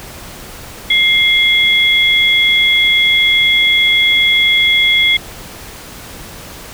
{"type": "tone pair together", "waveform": "sine", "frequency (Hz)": [2113, 3354], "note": ["C7", "G#7"], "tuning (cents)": [16, 16], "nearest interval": "minor sixth", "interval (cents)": 800, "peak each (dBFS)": -11, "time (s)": [0.9, 5.17], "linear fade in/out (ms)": 5, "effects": ["pink hiss -32 dBFS RMS until 6.73 s"]}